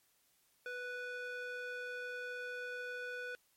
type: tone with band-pass filter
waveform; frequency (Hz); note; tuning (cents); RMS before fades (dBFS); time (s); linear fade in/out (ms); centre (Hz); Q
square; 493.9; B4; 0; -43; 0.66-3.35; 0; 1500; 1.5
effects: white hiss -73 dBFS RMS until 3.56 s + MP3 64 kbps